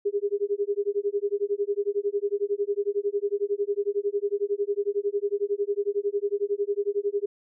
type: tone with tremolo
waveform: sine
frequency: 406.4 Hz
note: G#4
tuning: 38 cents flat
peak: -20 dBFS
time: 0.05-7.26 s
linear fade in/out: 10 ms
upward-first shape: sine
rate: 11 Hz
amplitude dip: 100%
effects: none